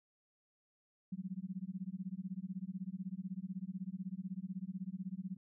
sine tone with tremolo, 187.6 Hz, F#3, 24 cents sharp, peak -36 dBFS, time 1.12-5.37 s, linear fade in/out 5 ms, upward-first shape sine, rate 16 Hz, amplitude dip 100%, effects none

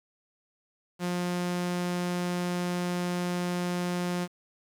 sawtooth tone, 177.3 Hz, F3, 26 cents sharp, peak -24 dBFS, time 0.99-4.28 s, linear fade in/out 50 ms, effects low-pass 12000 Hz 12 dB/octave + 9-bit

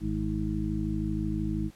harmonic tone, 52.9 Hz, G#1, 33 cents sharp, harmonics 1 / 2 / 3 / 4 / 6, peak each -33 / -36 / -34 / -33 / -33 dBFS, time 0-1.71 s, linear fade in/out 50 ms, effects pink hiss -59 dBFS RMS until 1.75 s + low-pass 12000 Hz 12 dB/octave

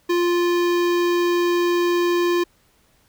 square tone with notch filter, 349.2 Hz, F4, in tune, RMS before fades -19 dBFS, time 0.09-2.44 s, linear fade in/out 10 ms, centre 9700 Hz, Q 0.73, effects pink hiss -60 dBFS RMS until 3.08 s

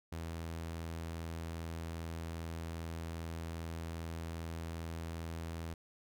sawtooth tone, 82.5 Hz, E2, 2 cents sharp, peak -36 dBFS, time 0.12-5.74 s, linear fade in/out 5 ms, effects none

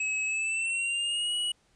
square tone with pitch glide, 2570 to 2918 Hz, E7 to F#7, -45 to -25 cents, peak -28 dBFS, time 0-1.52 s, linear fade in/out 5 ms, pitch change +220 cents, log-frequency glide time 0.25-1.35 s, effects pink hiss -67 dBFS RMS until 1.75 s + resampled to 22050 Hz

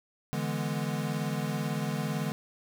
square chord, E dominant seventh, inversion third, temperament equal, 146.83 / 164.81 / 207.7 / 246.9 Hz, D3 / E3 / G#3 / B3, 0 / 0 / 0 / 0 cents, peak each -34 / -36 / -36 / -39 dBFS, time 0.33-2.32 s, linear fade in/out 0 ms, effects none

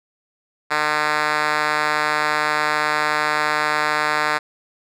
5% pulse tone with band-pass filter, 151.3 Hz, D#3, 48 cents flat, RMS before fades -20 dBFS, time 0.7-4.39 s, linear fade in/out 20 ms, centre 1800 Hz, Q 0.72, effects none

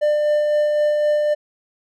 triangle tone with tremolo, 597 Hz, D5, 28 cents sharp, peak -12 dBFS, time 0.01-1.35 s, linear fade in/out 20 ms, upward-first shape sine, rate 3.9 Hz, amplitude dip 25%, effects none

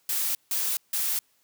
blue noise bursts, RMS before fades -27 dBFS, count 3, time 0.09-1.19 s, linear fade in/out 2 ms, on 260 ms, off 160 ms, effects white hiss -67 dBFS RMS until 1.43 s + high-pass 80 Hz 12 dB/octave

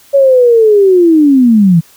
sine linear sweep, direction down, 563 to 157.8 Hz, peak -3 dBFS, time 0.13-1.81 s, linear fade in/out 20 ms, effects white hiss -43 dBFS RMS until 1.96 s

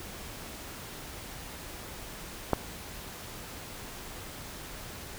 click, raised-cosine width 1 ms, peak -9 dBFS, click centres 2.533 s, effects pink hiss -43 dBFS RMS until 5.18 s

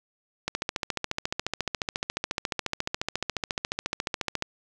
click train, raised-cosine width 0.2 ms, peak -10 dBFS, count 57, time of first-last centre 0.48-4.424 s, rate 14.2 Hz, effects none

